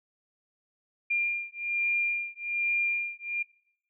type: beating tone pair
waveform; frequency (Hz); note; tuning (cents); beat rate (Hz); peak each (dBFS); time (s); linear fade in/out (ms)
sine; 2398 / 2399.2; D7 / D7; +36 / +36; 1.2; -30; 1.1-3.43; 10
effects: noise-tail reverb RT60 0.7 s tail -20 dB re dry